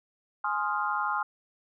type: chord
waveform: sine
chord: F minor seventh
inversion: first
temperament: equal with one note detuned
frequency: 835.9 / 1046.5 / 1244.5 / 1396.9 Hz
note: Ab5 / C6 / Eb6 / F6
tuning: +11 / 0 / 0 / 0 cents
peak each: -32 dBFS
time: 0.44-1.23 s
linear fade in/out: 5 ms
effects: none